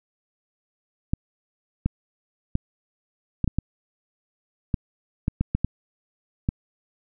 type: clicks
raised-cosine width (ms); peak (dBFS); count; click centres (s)
5; -9; 12; 1.135 / 1.86 / 2.554 / 3.443 / 3.477 / 3.586 / 4.742 / 5.281 / 5.41 / 5.55 / 5.646 / 6.489
effects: none